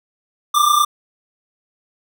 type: tone pair together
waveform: square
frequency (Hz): 1173 / 1202.5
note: D6 / D6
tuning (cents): -2 / +41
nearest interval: unison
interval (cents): 43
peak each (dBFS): -15 / -16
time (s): 0.54-0.85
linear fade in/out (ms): 10
effects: none